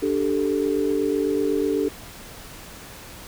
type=chord; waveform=sine; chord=D suspended fourth; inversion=none; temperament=equal; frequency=293.7 / 392 / 440 Hz; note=D4 / G4 / A4; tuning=0 / 0 / 0 cents; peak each=-24 dBFS; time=0.02-1.89 s; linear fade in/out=10 ms; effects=pink hiss -41 dBFS RMS until 3.27 s